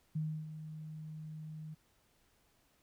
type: tone with ADSR envelope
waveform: sine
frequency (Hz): 155.56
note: D#3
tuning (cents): 0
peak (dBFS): -32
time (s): 0.15-1.75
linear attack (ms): 10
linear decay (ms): 300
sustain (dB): -11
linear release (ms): 17
effects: pink hiss -72 dBFS RMS until 2.82 s